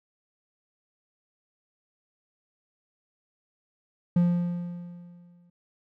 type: tone with exponential decay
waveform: triangle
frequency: 174.61 Hz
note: F3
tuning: in tune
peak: -15 dBFS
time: 4.16-5.5 s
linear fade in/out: 5 ms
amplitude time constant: 290 ms
effects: none